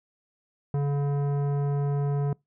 sine tone with tanh clipping, 142.4 Hz, C#3, 47 cents sharp, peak -25 dBFS, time 0.74-2.33 s, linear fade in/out 2 ms, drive 14 dB, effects noise-tail reverb RT60 0.2 s tail -26 dB re dry

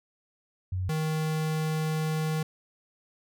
sine / square tone pair in turn, 92.5 / 156.74 Hz, F#2 / D#3, 0 / +13 cents, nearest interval major sixth, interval 913 cents, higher second, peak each -27 dBFS, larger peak neither, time 0.72-0.89 / 0.89-2.43 s, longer second, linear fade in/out 5 ms, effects none

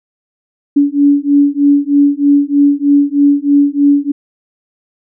sine beating tone pair, 283.8 / 287 Hz, C#4 / D4, +41 / -40 cents, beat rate 3.2 Hz, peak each -10 dBFS, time 0.76-4.12 s, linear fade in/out 10 ms, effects none

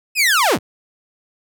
sawtooth linear sweep, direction down, 2619 to 38.89 Hz, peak -9 dBFS, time 0.15-0.59 s, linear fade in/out 50 ms, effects none

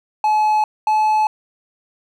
triangle tone pair in turn, 855 / 860.4 Hz, A5 / A5, -50 / -39 cents, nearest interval unison, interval 11 cents, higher second, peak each -11 dBFS, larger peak neither, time 0.24-0.64 / 0.87-1.27 s, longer neither, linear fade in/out 2 ms, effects none

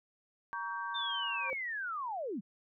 sine chord, G diminished, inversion first, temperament just, 940.8 / 1128.9 / 1568 Hz, Bb5 / Db6 / G6, +16 / +31 / 0 cents, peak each -40 dBFS, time 0.53-1.5 s, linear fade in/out 0 ms
sine linear sweep, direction down, 3640 to 163 Hz, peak -35 dBFS, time 0.94-2.41 s, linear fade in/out 20 ms
sine tone with exponential growth, 528 Hz, C5, 16 cents sharp, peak -33 dBFS, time 1.35-1.53 s, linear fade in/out 0 ms, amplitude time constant 37 ms
effects none

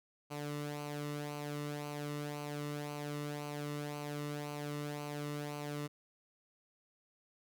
sawtooth tone with flanger, 146.83 Hz, D3, in tune, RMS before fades -41 dBFS, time 0.3-5.88 s, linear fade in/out 20 ms, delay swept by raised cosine 0.56 to 1.27 ms, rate 1.9 Hz, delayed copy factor -0.6, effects none

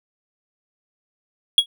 triangle tone with exponential decay, 3322 Hz, G#7, in tune, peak -4 dBFS, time 1.58-1.66 s, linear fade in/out 2 ms, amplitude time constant 16 ms, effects none

